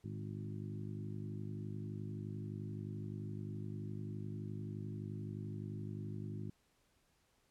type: harmonic tone with a mistuned harmonic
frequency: 51.6 Hz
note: G#1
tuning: 10 cents flat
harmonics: 2 / 3 / 4 / 5 / 6 / 7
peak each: -44 / -47 / -48 / -54 / -53 / -54 dBFS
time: 0.04-6.5 s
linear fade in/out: 5 ms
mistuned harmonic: 2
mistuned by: +59 cents
effects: pink hiss -75 dBFS RMS until 7.5 s + low-pass 12000 Hz 12 dB/octave